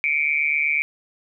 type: tone with amplitude modulation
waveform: sine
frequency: 2312 Hz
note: D7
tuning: 28 cents flat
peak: -14 dBFS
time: 0.04-0.82 s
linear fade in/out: 0 ms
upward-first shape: sine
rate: 148 Hz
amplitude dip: 95%
effects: none